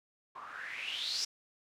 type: noise with low-pass filter sweep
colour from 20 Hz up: blue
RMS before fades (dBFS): -39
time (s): 0.35-1.25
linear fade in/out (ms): 5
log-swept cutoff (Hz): 1000 to 5500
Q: 7.7
effects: none